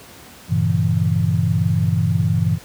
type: chord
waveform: sine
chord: G diminished seventh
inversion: none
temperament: equal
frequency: 98 / 116.54 / 138.59 / 164.81 Hz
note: G2 / Bb2 / Db3 / Fb3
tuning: 0 / 0 / 0 / 0 cents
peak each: -19 / -21 / -23 / -19 dBFS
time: 0.48-2.59 s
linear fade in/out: 50 ms
effects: pink hiss -42 dBFS RMS until 2.64 s + high-pass 60 Hz 12 dB/octave